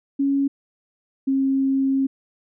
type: tone pair in turn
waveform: sine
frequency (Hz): 277.2 / 269.5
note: C#4 / C#4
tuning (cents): 0 / -49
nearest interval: unison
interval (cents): 49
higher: first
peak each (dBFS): -17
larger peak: neither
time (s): 0.19-0.48 / 1.27-2.07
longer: second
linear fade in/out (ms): 10
effects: none